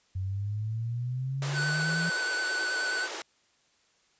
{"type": "exponential sweep", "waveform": "sine", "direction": "up", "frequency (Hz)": [92.5, 170.8], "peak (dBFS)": -29, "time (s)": [0.15, 2.1], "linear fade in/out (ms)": 10}
{"type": "high-pass noise", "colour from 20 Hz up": "pink", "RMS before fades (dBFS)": -37, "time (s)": [1.42, 3.22], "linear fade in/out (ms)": 2, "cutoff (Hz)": 340, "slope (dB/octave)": 48}
{"type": "tone with vibrato", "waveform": "square", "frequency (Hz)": 1500, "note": "F#6", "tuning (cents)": 23, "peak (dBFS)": -29, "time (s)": [1.53, 3.09], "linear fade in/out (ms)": 50, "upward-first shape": "square", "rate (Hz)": 9.4, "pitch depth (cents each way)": 19}
{"effects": ["white hiss -67 dBFS RMS until 4.19 s", "resampled to 16000 Hz"]}